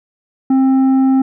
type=tone with tanh clipping; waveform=triangle; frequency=265 Hz; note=C4; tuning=22 cents sharp; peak=-10 dBFS; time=0.5-1.22 s; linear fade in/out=5 ms; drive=11 dB; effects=none